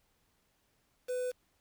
triangle tone with quantisation, 500 Hz, B4, 21 cents sharp, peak -30 dBFS, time 1.08-1.32 s, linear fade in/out 20 ms, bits 8, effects pink hiss -74 dBFS RMS until 1.6 s

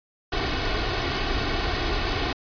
pink noise with comb filter, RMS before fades -25 dBFS, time 0.32-2.33 s, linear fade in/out 5 ms, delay 2.7 ms, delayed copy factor +0.6, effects resampled to 11025 Hz

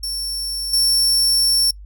sawtooth tone with level steps, 5440 Hz, F8, 46 cents flat, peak -20 / -11 dBFS, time 0.03-1.71 s, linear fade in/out 5 ms, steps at 0.73 s, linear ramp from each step 5 ms, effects noise-tail reverb RT60 0.1 s tail -26 dB re dry + added 50 Hz sine -35 dBFS peak until 1.85 s

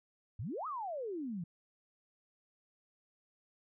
sine exponential two-way sweep, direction up then down, 88.7 to 1300 to 160.4 Hz, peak -37 dBFS, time 0.39-1.44 s, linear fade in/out 5 ms, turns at 0.67 s, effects none

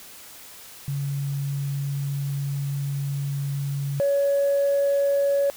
sine tone pair in turn, 140.3 / 561.2 Hz, C#3 / C#5, +21 / +21 cents, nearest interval 2 octaves, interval 2400 cents, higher second, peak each -24 / -17 dBFS, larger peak second, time 0.88-4 / 4-5.5 s, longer first, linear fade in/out 0 ms, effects tanh soft clip ceiling -15 dBFS + white hiss -44 dBFS RMS until 5.56 s

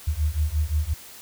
sine beating tone pair, 73.42 / 79.12 Hz, D2 / D#2, 0 / +30 cents, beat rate 5.7 Hz, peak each -24 dBFS, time 0.07-0.94 s, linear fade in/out 10 ms, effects white hiss -44 dBFS RMS until 1.21 s

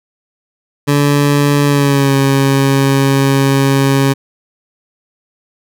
20% pulse tone with pitch glide, 143.8 to 136.91 Hz, D3 to C#3, -36 to -21 cents, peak -4 dBFS, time 0.87-4.14 s, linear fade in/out 20 ms, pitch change -85 cents, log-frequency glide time 1.66-2.15 s, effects none

